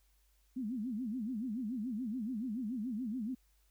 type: tone with vibrato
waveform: sine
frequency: 233.1 Hz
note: A#3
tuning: in tune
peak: -35 dBFS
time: 0.56-3.35 s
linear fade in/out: 10 ms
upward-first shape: sine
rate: 7 Hz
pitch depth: 230 cents each way
effects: added 50 Hz sine -68 dBFS peak until 3.7 s + white hiss -75 dBFS RMS until 3.7 s